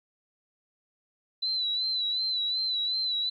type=tone with vibrato; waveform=sine; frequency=3998 Hz; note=B7; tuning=20 cents sharp; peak=-26 dBFS; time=1.42-3.3 s; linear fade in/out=10 ms; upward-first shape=sine; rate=2.7 Hz; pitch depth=56 cents each way; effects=11-bit